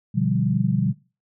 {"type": "chord", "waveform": "sine", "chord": "G dominant seventh", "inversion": "first", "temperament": "equal", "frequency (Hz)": [123.47, 146.83, 174.61, 196], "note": ["B2", "D3", "F3", "G3"], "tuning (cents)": [0, 0, 0, 0], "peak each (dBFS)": -24, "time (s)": [0.14, 0.93], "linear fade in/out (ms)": 20, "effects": ["noise-tail reverb RT60 0.3 s tail -19 dB re dry"]}